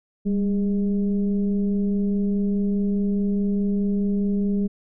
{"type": "tone with frequency modulation", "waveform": "sine", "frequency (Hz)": 198.6, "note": "G3", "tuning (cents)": 23, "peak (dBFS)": -19, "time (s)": [0.25, 4.68], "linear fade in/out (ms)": 20, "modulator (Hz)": 211, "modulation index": 0.56, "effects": []}